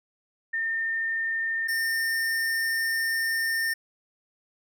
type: tone pair in turn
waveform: sine / square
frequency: 1813 / 1813 Hz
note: A#6 / A#6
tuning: -49 / -49 cents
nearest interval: unison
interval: 0 cents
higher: neither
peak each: -25 dBFS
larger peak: neither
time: 0.53-1.68 / 1.68-3.74 s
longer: second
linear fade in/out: 10 ms
effects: none